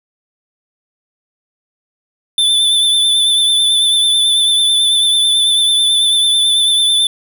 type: tone with vibrato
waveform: square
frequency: 3520 Hz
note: A7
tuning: in tune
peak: -10 dBFS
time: 2.38-7.07 s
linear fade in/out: 2 ms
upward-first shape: sine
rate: 9.1 Hz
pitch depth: 29 cents each way
effects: none